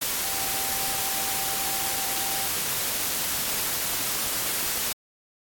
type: tone in noise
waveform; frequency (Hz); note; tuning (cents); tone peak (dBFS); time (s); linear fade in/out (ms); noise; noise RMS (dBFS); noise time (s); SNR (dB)
sine; 780; G5; -9; -37; 0.23-2.47; 10; white; -27; 0.01-4.93; -13
effects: AAC 64 kbps